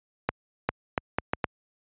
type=accelerating click train; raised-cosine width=0.5 ms; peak=-8 dBFS; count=6; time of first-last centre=0.29-1.442 s; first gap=400 ms; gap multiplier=0.72; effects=high-pass 60 Hz 12 dB/octave + resampled to 8000 Hz